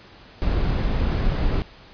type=noise; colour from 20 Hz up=brown; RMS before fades=-21 dBFS; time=0.42-1.62 s; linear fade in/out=0 ms; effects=pink hiss -47 dBFS RMS until 1.93 s + resampled to 11025 Hz